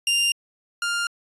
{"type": "tone pair in turn", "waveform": "sawtooth", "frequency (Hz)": [2794, 1401], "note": ["F7", "F6"], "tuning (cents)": [0, 5], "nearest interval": "octave", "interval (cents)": 1195, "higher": "first", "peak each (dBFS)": [-15, -19], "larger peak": "first", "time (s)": [[0.07, 0.32], [0.82, 1.07]], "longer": "neither", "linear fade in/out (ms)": 2, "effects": ["resampled to 24000 Hz"]}